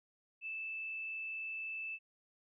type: tone with frequency modulation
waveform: sine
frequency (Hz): 2634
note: E7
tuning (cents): -2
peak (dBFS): -39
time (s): 0.41-1.99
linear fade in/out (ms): 50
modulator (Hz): 63.6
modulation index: 0.34
effects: none